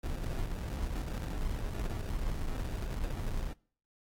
brown noise with sample-and-hold, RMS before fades -35 dBFS, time 0.03-3.53 s, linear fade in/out 5 ms, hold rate 1050 Hz, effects noise-tail reverb RT60 0.5 s tail -24 dB re dry + AAC 48 kbps

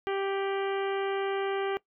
harmonic tone with a mistuned harmonic, 392 Hz, G4, in tune, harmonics 1 / 2 / 3 / 4 / 5 / 6 / 7 / 8, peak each -29 / -35 / -39 / -41 / -43 / -45 / -46 / -47 dBFS, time 0.07-1.77 s, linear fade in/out 0 ms, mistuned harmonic 7, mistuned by +45 cents, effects noise-tail reverb RT60 0.1 s tail -20 dB re dry

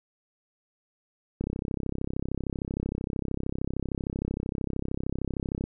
click train, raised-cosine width 3 ms, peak -17 dBFS, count 141, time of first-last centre 1.41-5.64 s, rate 33.1 Hz, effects none

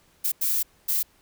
violet noise bursts at uneven times, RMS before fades -24 dBFS, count 3, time 0.24-0.32 / 0.41-0.63 / 0.88-1.03 s, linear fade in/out 10 ms, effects pink hiss -61 dBFS RMS until 1.21 s

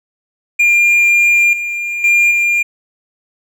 triangle tone with level steps, 2401 Hz, D7, 38 cents sharp, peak -6 / -16 / -6 / -9 dBFS, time 0.59-2.63 s, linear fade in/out 10 ms, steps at 1.53 / 2.04 / 2.31 s, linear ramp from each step 2 ms, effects none

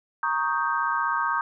sine chord, Eb dominant seventh, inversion second, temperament equal, 932.3 / 1108.7 / 1244.5 / 1568 Hz, Bb5 / Db6 / Eb6 / G6, 0 / 0 / 0 / 0 cents, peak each -28 dBFS, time 0.23-1.41 s, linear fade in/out 2 ms, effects none

